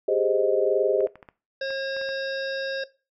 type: chord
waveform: sine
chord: Ab major seventh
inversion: third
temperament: equal with one note detuned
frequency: 393.4 / 415.3 / 523.3 / 622.3 Hz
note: G4 / Ab4 / C5 / Eb5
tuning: +6 / 0 / 0 / 0 cents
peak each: -25 dBFS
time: 0.08-1.07 s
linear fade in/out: 5 ms
type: clicks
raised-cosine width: 0.5 ms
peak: -29 dBFS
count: 9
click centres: 1.006 / 1.071 / 1.156 / 1.228 / 1.288 / 1.705 / 1.966 / 2.014 / 2.09 s
type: harmonic tone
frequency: 540 Hz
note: C#5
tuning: 45 cents flat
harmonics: 1 / 3 / 5 / 7 / 9 / 10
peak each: -27 / -32 / -45 / -40 / -42 / -44 dBFS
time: 1.61-2.84 s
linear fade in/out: 5 ms
effects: noise-tail reverb RT60 0.3 s tail -18 dB re dry